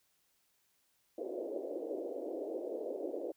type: band-pass noise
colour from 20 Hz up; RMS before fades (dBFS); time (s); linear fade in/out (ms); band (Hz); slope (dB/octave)
white; -40; 1.18-3.32; 5; 300 to 590; 48
effects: white hiss -75 dBFS RMS until 3.36 s